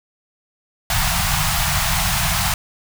pink band-stop noise, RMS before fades -19 dBFS, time 0.9-2.54 s, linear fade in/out 2 ms, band 190 to 660 Hz, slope 96 dB/octave, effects none

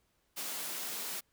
white high-pass noise, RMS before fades -39 dBFS, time 0.36-1.21 s, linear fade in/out 20 ms, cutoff 160 Hz, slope 96 dB/octave, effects pink hiss -75 dBFS RMS until 1.32 s

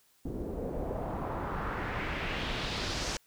pink noise with low-pass filter sweep, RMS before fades -35 dBFS, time 0.25-3.17 s, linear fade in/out 2 ms, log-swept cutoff 340 to 6400 Hz, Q 1.8, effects white hiss -67 dBFS RMS until 3.26 s

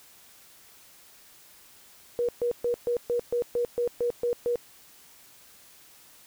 sine tone bursts, 480 Hz, B4, 49 cents flat, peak -23 dBFS, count 11, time 2.19-4.557 s, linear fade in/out 0 ms, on 97 ms, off 130 ms, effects white hiss -54 dBFS RMS until 6.26 s

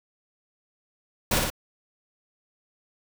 pink noise with echo, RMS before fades -23 dBFS, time 1.31-1.39 s, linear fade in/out 5 ms, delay 56 ms, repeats 2, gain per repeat -3 dB, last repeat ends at 1.502 s, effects none

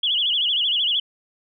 sine tone with vibrato, 3136 Hz, G7, in tune, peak -18 dBFS, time 0.03-1 s, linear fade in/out 5 ms, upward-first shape sine, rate 13 Hz, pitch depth 170 cents each way, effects none

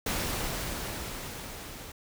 pink noise with level ramp, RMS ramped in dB -30 to -44 dBFS, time 0.06-1.92 s, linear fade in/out 5 ms, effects none

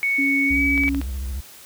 sine tone with pitch glide, 2220 to 2281 Hz, C#7 to C#7, +2 to +49 cents, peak -18 dBFS, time 0.03-0.89 s, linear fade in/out 0 ms, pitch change +47 cents, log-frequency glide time 0.46-0.61 s
sine tone, 277.2 Hz, C#4, in tune, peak -21 dBFS, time 0.18-1.01 s, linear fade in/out 10 ms
triangle tone with vibrato, 65.41 Hz, C2, in tune, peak -23 dBFS, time 0.5-1.41 s, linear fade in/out 10 ms, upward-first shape sine, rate 14 Hz, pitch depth 150 cents each way
clicks, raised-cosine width 0.3 ms, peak -17 dBFS, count 5, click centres 0.778 / 0.836 / 0.881 / 0.947 / 1.015 s
effects white hiss -44 dBFS RMS until 1.65 s

